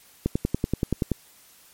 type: click train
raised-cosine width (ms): 3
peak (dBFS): -9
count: 10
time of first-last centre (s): 0.26-1.117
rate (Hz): 10.5
effects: white hiss -54 dBFS RMS until 1.73 s + MP3 64 kbps